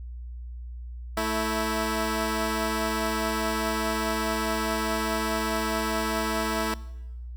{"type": "tone pair together", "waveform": "10% pulse", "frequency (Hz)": [220, 327.6], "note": ["A3", "E4"], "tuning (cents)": [0, -11], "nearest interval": "perfect fifth", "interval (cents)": 689, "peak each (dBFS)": [-20, -20], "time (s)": [1.17, 6.74], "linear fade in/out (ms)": 2, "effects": ["noise-tail reverb RT60 1.0 s tail -20 dB re dry", "added 60 Hz sine -35 dBFS peak until 7.36 s"]}